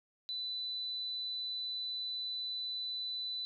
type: tone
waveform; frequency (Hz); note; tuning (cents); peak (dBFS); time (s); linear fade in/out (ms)
sine; 3992; B7; +18; -36; 0.29-3.45; 0
effects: none